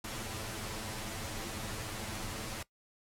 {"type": "noise with comb filter", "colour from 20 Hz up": "pink", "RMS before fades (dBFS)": -40, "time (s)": [0.04, 2.63], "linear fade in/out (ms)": 5, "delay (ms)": 9.1, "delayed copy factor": 0.75, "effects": ["noise-tail reverb RT60 0.1 s tail -19 dB re dry", "low-pass 12000 Hz 12 dB/octave"]}